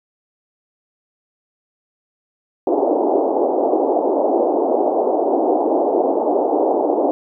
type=band-pass noise; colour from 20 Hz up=pink; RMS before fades=-17 dBFS; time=2.67-7.11 s; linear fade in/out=0 ms; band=290 to 820 Hz; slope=48 dB/octave; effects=none